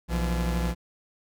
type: tone pair together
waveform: 45% pulse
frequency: 60.89 / 170.5 Hz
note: B1 / F3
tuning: -24 / -41 cents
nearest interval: octave + tritone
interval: 1783 cents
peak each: -26 / -29 dBFS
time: 0.08-0.75 s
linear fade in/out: 50 ms
effects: none